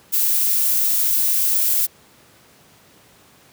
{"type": "noise", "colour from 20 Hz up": "violet", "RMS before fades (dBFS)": -18, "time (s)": [0.12, 1.87], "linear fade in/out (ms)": 20, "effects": ["pink hiss -51 dBFS RMS until 3.52 s", "high-pass 100 Hz 12 dB/octave"]}